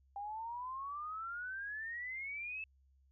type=exponential sweep; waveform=sine; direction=up; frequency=795 to 2637 Hz; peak=-40 dBFS; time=0.16-2.64 s; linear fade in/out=2 ms; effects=added 67 Hz sine -66 dBFS peak until 3.11 s